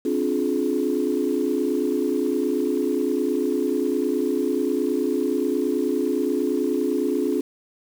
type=chord; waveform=sine; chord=D half-diminished seventh; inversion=third; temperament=just; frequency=264.3 / 293.7 / 352.4 / 422.9 Hz; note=C4 / D4 / F4 / Ab4; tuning=+18 / 0 / +16 / +31 cents; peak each=-25 dBFS; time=0.05-7.41 s; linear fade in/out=5 ms; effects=tanh soft clip ceiling -11 dBFS + 7-bit